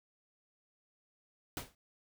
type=noise with exponential decay; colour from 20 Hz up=pink; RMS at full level=-36 dBFS; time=1.57-1.75 s; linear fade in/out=1 ms; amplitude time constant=38 ms; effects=none

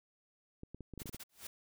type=clicks; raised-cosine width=3 ms; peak=-33 dBFS; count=9; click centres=0.634 / 0.746 / 0.807 / 0.937 / 0.977 / 1.018 / 1.058 / 1.093 / 1.146 s
type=noise bursts; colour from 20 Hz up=white; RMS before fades=-48 dBFS; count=4; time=0.99-1.237 s; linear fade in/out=10 ms; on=43 ms; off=25 ms
type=noise with exponential growth; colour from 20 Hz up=white; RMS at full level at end=-42 dBFS; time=1.29-1.47 s; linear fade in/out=5 ms; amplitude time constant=39 ms
effects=none

